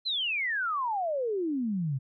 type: exponential sweep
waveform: sine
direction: down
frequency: 4186 to 126.5 Hz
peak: -27 dBFS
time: 0.05-1.99 s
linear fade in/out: 20 ms
effects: none